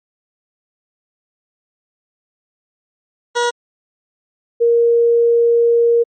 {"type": "tone pair in turn", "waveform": ["20% pulse", "sine"], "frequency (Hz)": [480, 468.8], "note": ["B4", "A#4"], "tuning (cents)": [-49, 10], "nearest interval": "unison", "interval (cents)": 41, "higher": "first", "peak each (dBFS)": [-9, -9], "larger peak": "neither", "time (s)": [[3.35, 3.51], [4.6, 6.04]], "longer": "second", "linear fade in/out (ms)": 20, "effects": ["MP3 32 kbps"]}